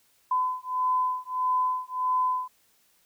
sine beating tone pair, 1012 / 1013.6 Hz, B5 / B5, +42 / +45 cents, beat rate 1.6 Hz, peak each -27 dBFS, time 0.31-2.48 s, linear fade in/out 5 ms, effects white hiss -65 dBFS RMS until 3.05 s

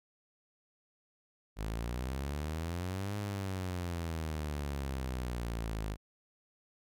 sawtooth exponential two-way sweep, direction up then down, 51.5 to 103.83 to 51.5 Hz, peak -31 dBFS, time 1.56-5.97 s, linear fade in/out 50 ms, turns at 3.17 s, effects none

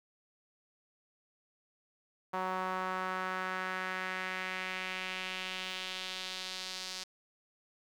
sawtooth tone with band-pass filter sweep, 186 Hz, F#3, 9 cents sharp, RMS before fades -38 dBFS, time 2.33-7.04 s, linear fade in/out 10 ms, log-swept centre 1000 to 4900 Hz, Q 2, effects 10-bit

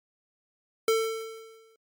square tone with exponential decay, 447 Hz, A4, 27 cents sharp, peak -20 dBFS, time 0.88-1.76 s, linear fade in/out 2 ms, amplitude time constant 190 ms, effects MP3 96 kbps

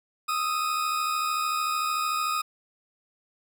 40% pulse tone pair together, 1244.5 / 1317.9 Hz, D#6 / E6, 0 / -1 cents, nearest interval minor second, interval 99 cents, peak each -25 / -33 dBFS, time 0.28-2.42 s, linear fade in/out 10 ms, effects none

